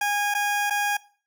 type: tone with dropouts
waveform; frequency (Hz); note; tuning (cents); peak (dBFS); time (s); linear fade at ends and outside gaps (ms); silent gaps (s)
20% pulse; 820; G#5; -22; -17; 0.01-0.97; 5; 0.341-0.348 / 0.699-0.706
effects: noise-tail reverb RT60 0.4 s tail -20 dB re dry